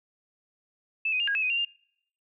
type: tone with pitch steps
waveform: sine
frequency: 2627 / 2506 / 2810 / 1636 / 2595 / 2504 / 2765 / 2804 Hz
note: E7 / D#7 / F7 / G#6 / E7 / D#7 / F7 / F7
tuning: -7 / +12 / +10 / -26 / -28 / +10 / -18 / +6 cents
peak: -24 dBFS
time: 1.05-1.65 s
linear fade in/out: 5 ms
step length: 75 ms
effects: noise-tail reverb RT60 0.7 s tail -26 dB re dry